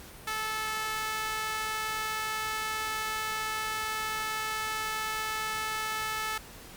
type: tone with high-pass filter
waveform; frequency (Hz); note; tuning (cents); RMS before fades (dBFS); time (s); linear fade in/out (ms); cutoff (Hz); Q
sawtooth; 435.5; A4; -18; -33; 0.27-6.38; 5; 1300; 1.5
effects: pink hiss -48 dBFS RMS until 6.76 s + Opus 48 kbps